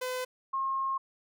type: tone pair in turn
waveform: sawtooth / sine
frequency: 507 / 1074.3 Hz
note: B4 / C6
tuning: +45 / +45 cents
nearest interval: octave + minor second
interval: 1300 cents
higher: second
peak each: -28 dBFS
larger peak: neither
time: 0.01-0.25 / 0.53-0.98 s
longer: second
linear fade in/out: 10 ms
effects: none